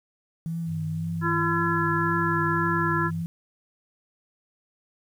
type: tone with vibrato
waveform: sine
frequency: 162.3 Hz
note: E3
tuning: 27 cents flat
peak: -27 dBFS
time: 0.46-3.26 s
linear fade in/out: 0 ms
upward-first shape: triangle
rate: 1.9 Hz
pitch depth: 61 cents each way
type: tone with pitch glide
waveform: sine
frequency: 98 to 97.27 Hz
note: G2 to G2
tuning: 0 to -13 cents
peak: -34 dBFS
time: 0.66-3.25 s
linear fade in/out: 50 ms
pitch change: -13 cents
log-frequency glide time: 2.35-2.58 s
type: harmonic tone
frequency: 338.6 Hz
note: E4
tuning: 46 cents sharp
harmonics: 1 / 3 / 4 / 5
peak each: -28 / -28 / -28 / -28 dBFS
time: 1.21-3.11 s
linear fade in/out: 50 ms
effects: 9-bit